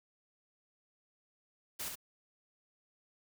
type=noise with echo; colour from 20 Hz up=white; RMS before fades=-40 dBFS; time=1.79-1.89 s; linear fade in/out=10 ms; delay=66 ms; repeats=1; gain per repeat=-4 dB; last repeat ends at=1.956 s; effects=none